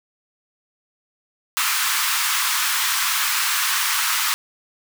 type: high-pass noise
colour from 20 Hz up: pink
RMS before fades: -21 dBFS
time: 1.57-4.34 s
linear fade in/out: 0 ms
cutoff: 1000 Hz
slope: 48 dB/octave
effects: none